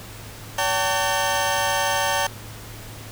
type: tone cluster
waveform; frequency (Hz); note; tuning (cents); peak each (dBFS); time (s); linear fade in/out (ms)
25% pulse; 569 / 761 / 900 / 3141; C#5 / F#5 / A5 / G7; +45 / +48 / +39 / +3; -22 / -23 / -20 / -25; 0.58-2.27; 5
effects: added 108 Hz sine -40 dBFS peak until 3.11 s + pink hiss -40 dBFS RMS until 3.11 s